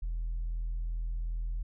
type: tone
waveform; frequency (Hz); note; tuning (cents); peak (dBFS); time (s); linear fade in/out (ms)
sine; 41.3; E1; +4; -29; 0.02-1.63; 10
effects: tanh soft clip ceiling -29 dBFS